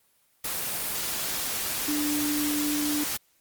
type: tone in noise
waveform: sine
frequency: 295.7 Hz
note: D4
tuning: 12 cents sharp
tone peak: -26 dBFS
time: 1.88-3.04 s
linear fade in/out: 5 ms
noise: white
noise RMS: -30 dBFS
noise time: 0.44-3.17 s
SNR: +1 dB
effects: white hiss -66 dBFS RMS until 3.4 s + Opus 24 kbps